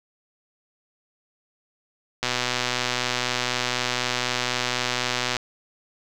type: click train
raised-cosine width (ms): 0.2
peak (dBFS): -6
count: 390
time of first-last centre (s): 2.23-5.367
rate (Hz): 124
effects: none